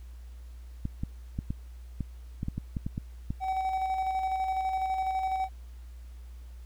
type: clicks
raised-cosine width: 5 ms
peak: -19 dBFS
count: 12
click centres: 0.854 / 1.035 / 1.389 / 1.505 / 2.007 / 2.431 / 2.484 / 2.58 / 2.768 / 2.865 / 2.979 / 3.305 s
type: tone with tremolo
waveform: triangle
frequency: 760 Hz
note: F#5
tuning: 46 cents sharp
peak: -24 dBFS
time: 3.4-5.49 s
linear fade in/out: 50 ms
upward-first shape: square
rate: 12 Hz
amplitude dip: 35%
effects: added 60 Hz sine -42 dBFS peak until 6.65 s + pink hiss -63 dBFS RMS until 6.65 s